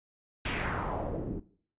pink noise with low-pass filter sweep, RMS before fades -34 dBFS, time 0.45-1.4 s, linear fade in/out 5 ms, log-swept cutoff 3100 to 260 Hz, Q 2.1, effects noise-tail reverb RT60 0.5 s tail -18 dB re dry + resampled to 8000 Hz

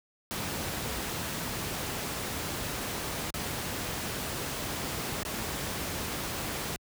pink noise with dropouts, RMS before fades -34 dBFS, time 0.31-6.76 s, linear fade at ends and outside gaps 0 ms, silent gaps 3.304-3.341 / 5.231-5.251 s, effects high-pass 60 Hz 12 dB/octave

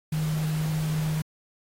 sine tone in noise, 155.56 Hz, D#3, in tune, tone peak -24 dBFS, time 0.12-1.22 s, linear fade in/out 5 ms, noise pink, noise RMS -39 dBFS, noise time 0.12-1.22 s, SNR +12 dB, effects AAC 48 kbps

